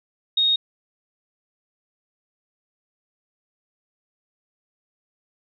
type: tone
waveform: sine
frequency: 3729 Hz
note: A#7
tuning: in tune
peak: -16 dBFS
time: 0.37-0.56 s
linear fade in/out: 5 ms
effects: none